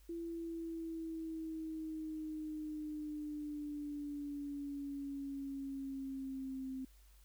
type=exponential sweep; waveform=sine; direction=down; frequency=337.5 to 261.6 Hz; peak=-40 dBFS; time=0.09-6.85 s; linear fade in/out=5 ms; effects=added 50 Hz sine -60 dBFS peak until 7.24 s + white hiss -70 dBFS RMS until 7.24 s